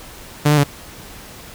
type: tone with pitch steps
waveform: sawtooth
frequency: 147.7 / 149.9 / 142.9 Hz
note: D3 / D3 / D3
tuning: +10 / +36 / -47 cents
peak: -7 dBFS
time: 0.45-0.639 s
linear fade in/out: 10 ms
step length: 63 ms
effects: pink hiss -38 dBFS RMS until 1.54 s